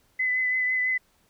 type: tone with vibrato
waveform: sine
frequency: 2016 Hz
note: B6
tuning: 35 cents sharp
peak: -22 dBFS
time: 0.19-0.98 s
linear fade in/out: 10 ms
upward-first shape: triangle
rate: 6 Hz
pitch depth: 24 cents each way
effects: pink hiss -65 dBFS RMS until 1.29 s